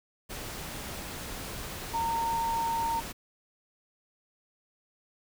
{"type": "tone in noise", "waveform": "sine", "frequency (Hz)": 918, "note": "A#5", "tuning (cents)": -27, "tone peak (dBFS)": -27, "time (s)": [1.93, 3.01], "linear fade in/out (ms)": 20, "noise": "pink", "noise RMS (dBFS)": -39, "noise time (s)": [0.29, 3.13], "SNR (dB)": 9, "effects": []}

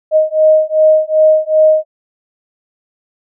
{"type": "beating tone pair", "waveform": "sine", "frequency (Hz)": [622.3, 624.9], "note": ["D#5", "D#5"], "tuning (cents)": [0, 7], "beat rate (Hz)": 2.6, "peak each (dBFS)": -10, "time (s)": [0.11, 1.85], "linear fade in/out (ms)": 50, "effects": []}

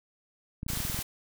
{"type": "clicks", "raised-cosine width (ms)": 5, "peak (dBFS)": -23, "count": 10, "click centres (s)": [0.631, 0.665, 0.702, 0.734, 0.773, 0.803, 0.851, 0.899, 0.945, 0.99]}
{"type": "noise", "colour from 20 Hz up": "white", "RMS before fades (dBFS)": -35, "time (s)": [0.68, 1.03], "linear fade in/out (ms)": 10}
{"effects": []}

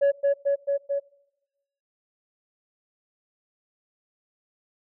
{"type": "tone with echo", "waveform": "sine", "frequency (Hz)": 562, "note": "C#5", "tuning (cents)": 24, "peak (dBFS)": -14, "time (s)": [0.01, 0.12], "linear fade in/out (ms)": 20, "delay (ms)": 220, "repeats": 4, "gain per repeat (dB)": -2, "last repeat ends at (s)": 1, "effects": ["noise-tail reverb RT60 0.9 s tail -22 dB re dry", "tanh soft clip ceiling -16 dBFS"]}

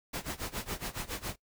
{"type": "noise with tremolo", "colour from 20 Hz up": "pink", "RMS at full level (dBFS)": -35, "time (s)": [0.13, 1.36], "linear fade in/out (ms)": 10, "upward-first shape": "sine", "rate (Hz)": 7.2, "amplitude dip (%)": 90, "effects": ["noise-tail reverb RT60 0.1 s tail -19 dB re dry"]}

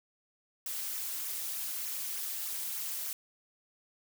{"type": "noise with flanger", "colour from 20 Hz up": "blue", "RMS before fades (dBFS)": -37, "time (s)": [0.66, 3.13], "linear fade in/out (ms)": 2, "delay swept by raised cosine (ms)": [0.23, 5.33], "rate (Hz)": 3.3, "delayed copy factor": -0.6, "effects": []}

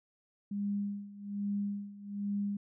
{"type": "tone with tremolo", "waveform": "sine", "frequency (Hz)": 202.5, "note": "G#3", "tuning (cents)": -43, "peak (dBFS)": -30, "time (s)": [0.51, 2.57], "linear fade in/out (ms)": 5, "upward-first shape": "sine", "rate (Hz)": 1.2, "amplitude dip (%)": 85, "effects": []}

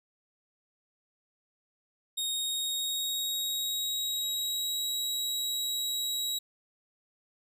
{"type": "tone with pitch glide", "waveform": "sawtooth", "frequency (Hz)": [3729, 3856], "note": ["A#7", "B7"], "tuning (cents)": [0, -42], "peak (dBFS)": -27, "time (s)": [2.17, 6.39], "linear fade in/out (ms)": 10, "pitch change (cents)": 58, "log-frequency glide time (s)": [2.32, 4.9], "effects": []}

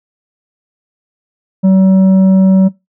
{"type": "tone with tanh clipping", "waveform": "sine", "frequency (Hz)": 190, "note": "F#3", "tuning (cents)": 46, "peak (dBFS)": -6, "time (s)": [1.63, 2.69], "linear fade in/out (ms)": 20, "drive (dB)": 7, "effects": ["noise-tail reverb RT60 0.2 s tail -20 dB re dry"]}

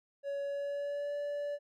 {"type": "tone with pitch glide", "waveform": "triangle", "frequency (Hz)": [562, 578.8], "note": ["C#5", "D5"], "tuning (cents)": [24, -25], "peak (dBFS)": -32, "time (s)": [0.23, 1.59], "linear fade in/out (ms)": 50, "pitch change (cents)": 51, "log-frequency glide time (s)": [0.41, 1.15], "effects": []}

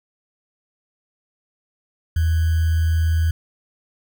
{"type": "tone with sample-and-hold", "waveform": "sine", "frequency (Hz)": 81.3, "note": "E2", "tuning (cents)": -23, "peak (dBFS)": -15, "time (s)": [2.16, 3.31], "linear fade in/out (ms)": 5, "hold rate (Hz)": 1575, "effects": []}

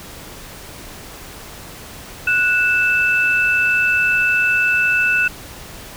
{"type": "tone pair together", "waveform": "sine", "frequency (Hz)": [1473.1, 2637], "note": ["F#6", "E7"], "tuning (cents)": [-8, 0], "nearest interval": "minor seventh", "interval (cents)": 1008, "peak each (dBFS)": -16, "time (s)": [2.27, 5.28], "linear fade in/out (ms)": 5, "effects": ["pink hiss -36 dBFS RMS until 5.96 s"]}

